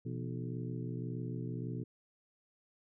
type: harmonic tone with a mistuned harmonic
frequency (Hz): 61.74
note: B1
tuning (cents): 0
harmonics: 2 / 3 / 4 / 5 / 6 / 7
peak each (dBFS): -39 / -43 / -45 / -47 / -49 / -50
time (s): 0.05-1.84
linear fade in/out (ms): 10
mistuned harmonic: 3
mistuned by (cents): -150
effects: none